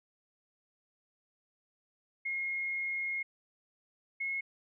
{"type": "tone pair in turn", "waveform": "sine", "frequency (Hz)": [2150, 2171], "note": ["C7", "C#7"], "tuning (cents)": [47, -37], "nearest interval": "unison", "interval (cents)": 16, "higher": "second", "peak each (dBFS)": [-32, -32], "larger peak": "neither", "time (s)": [[2.25, 3.23], [4.2, 4.41]], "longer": "first", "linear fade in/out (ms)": 10, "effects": []}